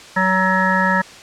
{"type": "harmonic tone", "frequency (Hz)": 187.9, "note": "F#3", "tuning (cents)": 27, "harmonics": [1, 3, 5, 7, 9, 10], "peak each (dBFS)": [-20, -24, -19, -23, -19, -23], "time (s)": [0.16, 1.02], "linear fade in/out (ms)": 10, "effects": ["white hiss -39 dBFS RMS until 1.22 s", "low-pass 6000 Hz 12 dB/octave"]}